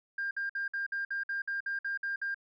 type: tone bursts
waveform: sine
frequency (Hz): 1600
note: G6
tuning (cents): +35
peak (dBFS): -30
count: 12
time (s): 0.18-2.345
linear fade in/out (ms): 5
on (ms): 130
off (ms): 55
effects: tanh soft clip ceiling -27 dBFS